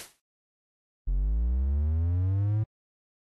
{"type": "noise with exponential decay", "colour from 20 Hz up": "white", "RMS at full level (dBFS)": -37, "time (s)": [0, 0.2], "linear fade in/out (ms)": 0, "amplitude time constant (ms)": 42}
{"type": "linear sweep", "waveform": "triangle", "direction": "up", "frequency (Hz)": [42.22, 110], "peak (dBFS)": -21, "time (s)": [1.07, 2.64], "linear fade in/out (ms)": 10}
{"effects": ["AAC 32 kbps"]}